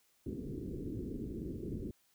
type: low-pass noise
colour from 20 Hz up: white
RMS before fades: -41 dBFS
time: 0.26-1.91 s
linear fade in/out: 2 ms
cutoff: 400 Hz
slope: 48 dB/octave
effects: white hiss -72 dBFS RMS until 2.14 s